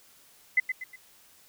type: tone with echo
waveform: sine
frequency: 2029 Hz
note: B6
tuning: 46 cents sharp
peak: -18 dBFS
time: 0.57-0.6 s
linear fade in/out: 5 ms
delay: 120 ms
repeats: 3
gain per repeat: -8 dB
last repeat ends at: 0.96 s
effects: white hiss -58 dBFS RMS until 1.48 s